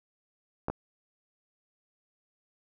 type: clicks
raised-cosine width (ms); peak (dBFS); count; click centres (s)
1; -17; 2; 0.684 / 0.7
effects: none